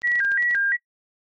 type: clicks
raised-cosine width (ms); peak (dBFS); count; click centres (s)
0.2; -24; 10; 0.019 / 0.074 / 0.118 / 0.156 / 0.193 / 0.249 / 0.318 / 0.425 / 0.511 / 0.552
type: tone with vibrato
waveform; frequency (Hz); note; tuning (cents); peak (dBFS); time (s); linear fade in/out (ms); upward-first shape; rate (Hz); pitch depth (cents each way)
sine; 1760; A6; 0; -19; 0.03-0.77; 20; square; 2.9; 160
effects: noise-tail reverb RT60 0.1 s tail -22 dB re dry + AAC 48 kbps